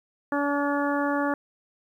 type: harmonic tone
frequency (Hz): 286.1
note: D4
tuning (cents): -45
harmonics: 1 / 2 / 3 / 4 / 5 / 6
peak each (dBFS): -26 / -29 / -31 / -32 / -33 / -34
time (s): 0.32-1.34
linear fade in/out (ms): 2
effects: 10-bit